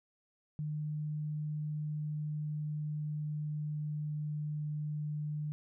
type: tone with pitch glide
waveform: sine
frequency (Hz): 151.3 to 150.17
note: D#3 to D3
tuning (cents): -48 to +39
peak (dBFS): -34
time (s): 0.59-5.52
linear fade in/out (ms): 0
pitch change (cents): -13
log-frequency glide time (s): 1.62-4.81
effects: none